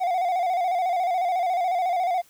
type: tone with vibrato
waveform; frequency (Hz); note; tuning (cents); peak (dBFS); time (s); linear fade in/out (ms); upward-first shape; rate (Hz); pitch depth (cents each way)
triangle; 721; F#5; -45; -19; 0-2.22; 20; square; 14; 63
effects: white hiss -57 dBFS RMS until 2.29 s